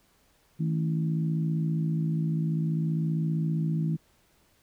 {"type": "harmonic tone with a mistuned harmonic", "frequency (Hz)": 55, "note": "A1", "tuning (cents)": 0, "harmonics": [3, 4, 5, 6], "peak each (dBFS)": [-25, -35, -39, -40], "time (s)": [0.59, 3.97], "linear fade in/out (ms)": 20, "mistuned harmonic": 3, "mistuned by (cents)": -59, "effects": ["pink hiss -65 dBFS RMS until 4.62 s"]}